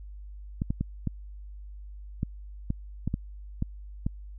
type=clicks; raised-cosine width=5 ms; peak=-15 dBFS; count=10; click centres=0.619 / 0.705 / 0.81 / 1.073 / 2.231 / 2.704 / 3.076 / 3.141 / 3.624 / 4.065 s; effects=added 50 Hz sine -40 dBFS peak until 4.38 s